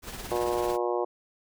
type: noise with tremolo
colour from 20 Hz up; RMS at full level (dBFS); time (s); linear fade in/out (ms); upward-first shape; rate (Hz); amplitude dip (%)
pink; -37; 0.02-0.78; 50; triangle; 18; 50
type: harmonic tone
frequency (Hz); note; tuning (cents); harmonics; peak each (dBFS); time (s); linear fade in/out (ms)
120; B2; -49; 3 / 4 / 5 / 6 / 7 / 8 / 9; -29 / -31 / -33 / -35 / -36 / -37 / -38; 0.31-1.05; 10
effects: none